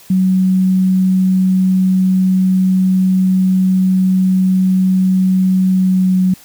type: tone with pitch glide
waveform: sine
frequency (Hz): 187 to 185.39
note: F#3 to F#3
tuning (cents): +19 to +4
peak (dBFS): -9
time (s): 0.1-6.34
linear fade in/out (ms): 5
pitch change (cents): -15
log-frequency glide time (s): 5.7-6.2
effects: white hiss -42 dBFS RMS until 6.44 s